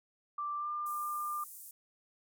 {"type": "tone with pitch glide", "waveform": "sine", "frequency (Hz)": [1176, 1197.2], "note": ["D6", "D6"], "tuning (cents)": [2, 33], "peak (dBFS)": -34, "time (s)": [0.38, 1.44], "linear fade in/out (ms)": 5, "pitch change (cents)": 31, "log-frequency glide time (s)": [0.57, 0.69]}
{"type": "band-pass noise", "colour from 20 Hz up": "white", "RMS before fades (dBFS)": -50, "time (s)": [0.86, 1.71], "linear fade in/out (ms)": 2, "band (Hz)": [8000, 16000], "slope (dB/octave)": 24}
{"effects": []}